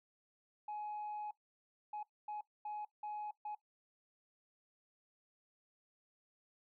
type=tone bursts at uneven times; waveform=sine; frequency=841 Hz; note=G#5; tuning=22 cents sharp; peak=-39 dBFS; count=6; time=0.68-1.31 / 1.93-2.03 / 2.28-2.41 / 2.65-2.85 / 3.03-3.31 / 3.45-3.55 s; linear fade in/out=5 ms; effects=noise-tail reverb RT60 0.1 s tail -18 dB re dry + tanh soft clip ceiling -38 dBFS